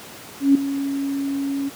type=tone with ADSR envelope; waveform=sine; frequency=277.2 Hz; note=C#4; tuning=in tune; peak=-8 dBFS; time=0.4-1.7 s; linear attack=150 ms; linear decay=4 ms; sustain=-13 dB; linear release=21 ms; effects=pink hiss -39 dBFS RMS until 1.75 s + high-pass 150 Hz 12 dB/octave